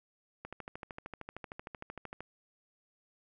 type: click train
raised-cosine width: 0.5 ms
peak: -27 dBFS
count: 24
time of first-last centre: 0.45-2.206 s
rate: 13.1 Hz
effects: none